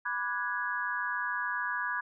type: chord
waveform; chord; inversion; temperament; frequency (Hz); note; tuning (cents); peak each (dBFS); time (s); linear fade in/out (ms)
sine; G# half-diminished seventh; first; equal with one note detuned; 987.8 / 1174.7 / 1468.1 / 1661.2; B5 / D6 / F#6 / G#6; 0 / 0 / -14 / 0; -36 / -39 / -37 / -33; 0.05-2.01; 10
effects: none